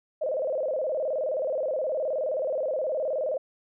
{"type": "tone with vibrato", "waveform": "sine", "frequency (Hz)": 570, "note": "C#5", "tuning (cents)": 48, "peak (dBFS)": -25, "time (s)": [0.21, 3.38], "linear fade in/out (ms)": 10, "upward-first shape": "square", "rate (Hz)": 19, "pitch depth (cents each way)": 150, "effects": []}